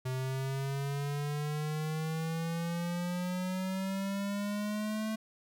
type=exponential sweep; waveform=square; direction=up; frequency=128.4 to 219.8 Hz; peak=-33 dBFS; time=0.05-5.16 s; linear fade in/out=10 ms; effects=none

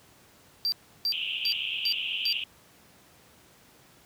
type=tone bursts; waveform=triangle; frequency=4699 Hz; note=D8; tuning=in tune; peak=-23 dBFS; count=5; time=0.65-2.325 s; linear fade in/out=0 ms; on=71 ms; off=330 ms
type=band-pass noise; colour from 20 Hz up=white; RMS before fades=-32 dBFS; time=1.12-2.44 s; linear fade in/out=5 ms; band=2600 to 3200 Hz; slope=96 dB/octave
effects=pink hiss -57 dBFS RMS until 4.05 s + high-pass 80 Hz 12 dB/octave

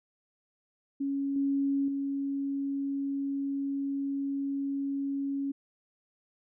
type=tone with level steps; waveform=sine; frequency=277.3 Hz; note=C#4; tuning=1 cent sharp; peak=-28 / -25 / -29 dBFS; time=1-5.52 s; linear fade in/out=10 ms; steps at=1.36 / 1.88 s; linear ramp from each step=2 ms; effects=none

